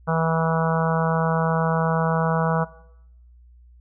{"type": "harmonic tone", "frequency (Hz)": 162.9, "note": "E3", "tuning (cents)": -20, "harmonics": [1, 3, 4, 5, 6, 7, 8, 9], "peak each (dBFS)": [-22, -27, -28, -29, -30, -30, -31, -32], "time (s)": [0.07, 2.65], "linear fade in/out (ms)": 20, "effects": ["noise-tail reverb RT60 0.8 s tail -19 dB re dry", "added 60 Hz sine -47 dBFS peak until 3.8 s"]}